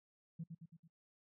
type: tone with echo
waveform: sine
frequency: 164.81 Hz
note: E3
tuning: in tune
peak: -40 dBFS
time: 0.39-0.44 s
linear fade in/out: 10 ms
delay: 110 ms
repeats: 4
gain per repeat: -5 dB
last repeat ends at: 0.88 s
effects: noise-tail reverb RT60 0.1 s tail -25 dB re dry + tanh soft clip ceiling -36 dBFS